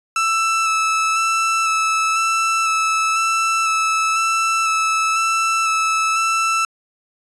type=tone with vibrato; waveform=30% pulse; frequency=1318 Hz; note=E6; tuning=1 cent flat; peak=-13 dBFS; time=0.16-6.65 s; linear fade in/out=2 ms; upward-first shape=square; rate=1 Hz; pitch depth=12 cents each way; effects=resampled to 24000 Hz